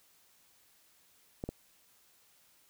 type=clicks; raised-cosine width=2 ms; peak=-23 dBFS; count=2; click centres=1.439 / 1.49 s; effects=white hiss -66 dBFS RMS until 2.69 s